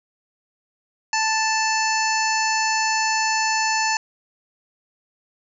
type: harmonic tone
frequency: 880 Hz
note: A5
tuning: in tune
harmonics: 1 / 2 / 3 / 5 / 6 / 7 / 8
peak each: -22 / -25 / -27 / -29 / -30 / -30 / -31 dBFS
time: 1.13-3.97 s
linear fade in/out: 2 ms
effects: none